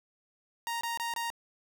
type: tone bursts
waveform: sawtooth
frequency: 932.3 Hz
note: A#5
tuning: in tune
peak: -28 dBFS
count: 4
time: 0.67-1.302 s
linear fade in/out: 0 ms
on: 140 ms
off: 24 ms
effects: none